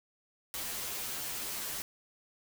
white noise with comb filter, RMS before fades -38 dBFS, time 0.54-1.82 s, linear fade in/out 0 ms, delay 11 ms, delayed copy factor -0.85, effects none

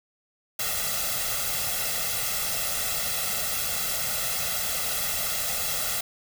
white noise with comb filter, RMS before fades -28 dBFS, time 0.59-6.01 s, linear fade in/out 5 ms, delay 1.5 ms, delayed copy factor +0.9, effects none

